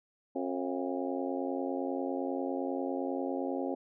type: harmonic tone with a mistuned harmonic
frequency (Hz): 90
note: F#2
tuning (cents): -47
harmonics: 3 / 4 / 5 / 6 / 7 / 8 / 9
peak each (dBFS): -35 / -38 / -41 / -38 / -44 / -44 / -43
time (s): 0.35-3.75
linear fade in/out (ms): 10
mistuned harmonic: 7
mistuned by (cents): +74
effects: none